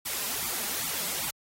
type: noise with flanger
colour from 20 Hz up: white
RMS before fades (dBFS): -32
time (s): 0.05-1.31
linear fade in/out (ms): 10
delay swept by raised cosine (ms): 0.85 to 5.05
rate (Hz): 2.5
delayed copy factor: +0.95
effects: high-pass 60 Hz 12 dB/octave + AAC 48 kbps